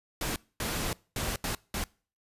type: noise bursts at uneven times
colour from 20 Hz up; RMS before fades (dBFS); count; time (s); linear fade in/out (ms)
pink; -32; 5; 0.21-0.36 / 0.6-0.93 / 1.16-1.36 / 1.44-1.55 / 1.74-1.84; 2
effects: noise-tail reverb RT60 0.4 s tail -24 dB re dry + resampled to 32000 Hz